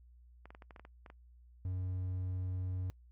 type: clicks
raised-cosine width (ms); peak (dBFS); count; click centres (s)
0.5; -37; 10; 0.456 / 0.505 / 0.549 / 0.622 / 0.708 / 0.762 / 0.796 / 0.851 / 1.062 / 1.101
type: tone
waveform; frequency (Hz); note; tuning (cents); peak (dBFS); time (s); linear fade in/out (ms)
triangle; 92.2; F#2; -6; -33; 1.65-2.9; 0
effects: noise-tail reverb RT60 0.1 s tail -24 dB re dry + added 60 Hz sine -57 dBFS peak until 3.11 s